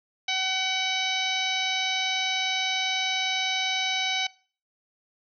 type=harmonic tone with a mistuned harmonic; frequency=755 Hz; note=F#5; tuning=35 cents sharp; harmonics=1 / 2 / 3 / 4 / 5 / 6 / 7 / 8; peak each=-33 / -38 / -29 / -30 / -30 / -39 / -39 / -38 dBFS; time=0.28-4.27 s; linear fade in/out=5 ms; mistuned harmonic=5; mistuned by=+38 cents; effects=noise-tail reverb RT60 0.4 s tail -21 dB re dry